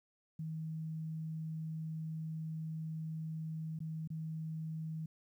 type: tone with dropouts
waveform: sine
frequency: 159 Hz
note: D#3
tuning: 38 cents sharp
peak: -38 dBFS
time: 0.39-5.06 s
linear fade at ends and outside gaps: 5 ms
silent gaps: 3.79-3.803 / 4.076-4.102 s
effects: 12-bit